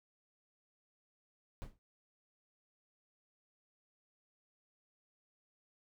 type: noise with exponential decay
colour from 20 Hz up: brown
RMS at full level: -39 dBFS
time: 1.62-1.79 s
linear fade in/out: 0 ms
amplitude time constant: 35 ms
effects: none